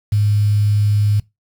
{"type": "tone with quantisation", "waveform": "sine", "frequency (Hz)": 103.83, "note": "G#2", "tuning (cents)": 0, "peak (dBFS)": -12, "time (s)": [0.12, 1.2], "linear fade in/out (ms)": 5, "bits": 6, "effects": ["noise-tail reverb RT60 0.2 s tail -22 dB re dry"]}